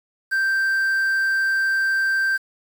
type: tone with quantisation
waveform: triangle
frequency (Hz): 1568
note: G6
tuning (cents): 0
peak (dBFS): -16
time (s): 0.31-2.38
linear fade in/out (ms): 20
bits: 7
effects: none